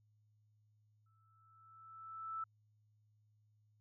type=tone with exponential growth; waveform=sine; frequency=1318.5 Hz; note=E6; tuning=in tune; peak=-38 dBFS; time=1.06-2.44 s; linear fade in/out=5 ms; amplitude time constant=300 ms; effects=added 106 Hz sine -70 dBFS peak until 3.8 s